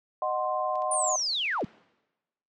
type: chord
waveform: sine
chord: C diminished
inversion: first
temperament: equal with one note detuned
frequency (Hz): 617.2 / 740 / 1046.5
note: Eb5 / Gb5 / C6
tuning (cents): -14 / 0 / 0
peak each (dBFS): -30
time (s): 0.22-1.16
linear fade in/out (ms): 2
type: clicks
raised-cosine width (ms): 0.2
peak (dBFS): -35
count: 11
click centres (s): 0.756 / 0.821 / 0.941 / 1.061 / 1.102 / 1.198 / 1.333 / 1.46 / 1.526 / 1.609 / 1.644
type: linear sweep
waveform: sine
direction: down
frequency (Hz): 9400 to 103.83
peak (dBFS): -26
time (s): 0.91-1.65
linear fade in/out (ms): 5
effects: noise-tail reverb RT60 1.0 s tail -25 dB re dry

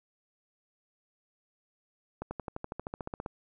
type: accelerating click train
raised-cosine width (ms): 1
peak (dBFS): -22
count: 15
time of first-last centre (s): 2.22-3.261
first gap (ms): 90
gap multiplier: 0.97
effects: none

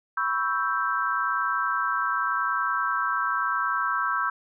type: chord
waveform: sine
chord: C# half-diminished seventh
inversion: third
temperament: equal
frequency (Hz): 987.8 / 1108.7 / 1318.5 / 1568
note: B5 / C#6 / E6 / G6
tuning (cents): 0 / 0 / 0 / 0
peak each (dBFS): -32 / -29 / -27 / -28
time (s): 0.17-4.3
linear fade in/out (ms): 5
effects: none

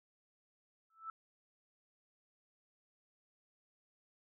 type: tone with exponential growth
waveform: sine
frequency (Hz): 1318.5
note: E6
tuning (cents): 0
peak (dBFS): -38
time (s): 0.9-1.1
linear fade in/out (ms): 2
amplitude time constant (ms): 43
effects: none

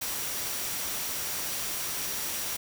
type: tone in noise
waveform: sine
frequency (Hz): 5750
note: F8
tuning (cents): +50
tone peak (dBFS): -42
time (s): 0.01-2.57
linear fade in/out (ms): 10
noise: white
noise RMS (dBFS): -33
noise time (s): 0.01-2.57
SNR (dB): -12
effects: none

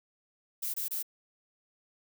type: noise bursts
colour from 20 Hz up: violet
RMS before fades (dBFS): -34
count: 3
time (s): 0.62-1.028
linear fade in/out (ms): 10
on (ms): 120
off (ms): 24
effects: none

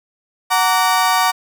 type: chord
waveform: 35% pulse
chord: Gb augmented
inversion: none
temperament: just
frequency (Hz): 740 / 925 / 1156.2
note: Gb5 / Bb5 / D6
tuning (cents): 0 / -14 / -27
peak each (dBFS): -16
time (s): 0.5-1.32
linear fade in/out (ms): 20
effects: none

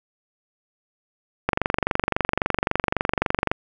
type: click train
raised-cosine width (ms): 0.5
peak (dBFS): -4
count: 49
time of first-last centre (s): 1.49-3.515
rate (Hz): 23.7
effects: none

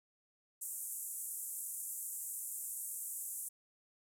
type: band-pass noise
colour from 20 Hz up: pink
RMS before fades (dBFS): -43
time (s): 0.61-3.49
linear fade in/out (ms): 10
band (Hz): 7600 to 14000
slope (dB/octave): 48
effects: none

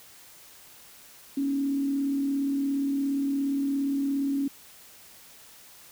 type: tone with frequency modulation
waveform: sine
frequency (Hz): 277.2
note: C#4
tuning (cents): 0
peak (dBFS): -24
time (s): 1.37-4.48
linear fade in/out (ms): 5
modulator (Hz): 37.2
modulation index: 0.34
effects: white hiss -51 dBFS RMS until 5.91 s

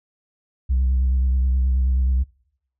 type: tone with vibrato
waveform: sine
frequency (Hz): 64.4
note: C2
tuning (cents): -27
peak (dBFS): -14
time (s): 0.69-2.24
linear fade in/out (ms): 20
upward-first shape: sine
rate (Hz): 9.4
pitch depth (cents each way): 44
effects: noise-tail reverb RT60 0.7 s tail -25 dB re dry + tanh soft clip ceiling -14 dBFS

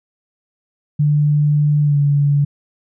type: tone with pitch glide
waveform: sine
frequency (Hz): 148 to 143.54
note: D3 to D3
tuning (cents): +14 to -39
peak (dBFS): -11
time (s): 0.99-2.45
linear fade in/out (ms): 10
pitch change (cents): -53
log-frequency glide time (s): 1.83-1.97
effects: none

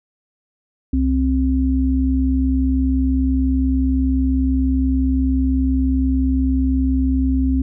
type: tone pair together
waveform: sine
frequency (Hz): 65.83 / 263.3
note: C2 / C4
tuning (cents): +11 / +11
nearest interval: 2 octaves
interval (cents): 2400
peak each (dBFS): -17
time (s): 0.93-7.62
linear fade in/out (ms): 5
effects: none

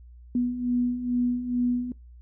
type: beating tone pair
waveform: sine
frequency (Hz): 243.4 / 245.7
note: B3 / B3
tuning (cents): -25 / -9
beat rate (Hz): 2.3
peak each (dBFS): -30 / -24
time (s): 0.35-1.92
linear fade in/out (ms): 2
effects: noise-tail reverb RT60 0.2 s tail -22 dB re dry + added 60 Hz sine -45 dBFS peak until 2.21 s

